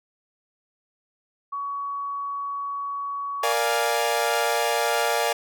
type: tone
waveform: sine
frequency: 1125 Hz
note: C#6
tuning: 25 cents sharp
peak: -27 dBFS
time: 1.52-3.53 s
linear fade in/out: 10 ms
type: chord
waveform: sawtooth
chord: Bb dominant seventh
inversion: none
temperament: equal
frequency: 466.2 / 587.3 / 698.5 / 830.6 Hz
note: Bb4 / D5 / F5 / Ab5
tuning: 0 / 0 / 0 / 0 cents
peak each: -23 dBFS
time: 3.43-5.33 s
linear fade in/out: 5 ms
effects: none